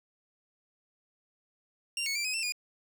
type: tone with pitch steps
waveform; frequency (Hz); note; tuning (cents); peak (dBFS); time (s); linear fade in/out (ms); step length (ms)
20% pulse; 2774 / 2208 / 2352 / 2522 / 2682 / 2445; F7 / C#7 / D7 / D#7 / E7 / D#7; -12 / -7 / +2 / +23 / +29 / -31; -25; 1.97-2.522; 2; 92
effects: none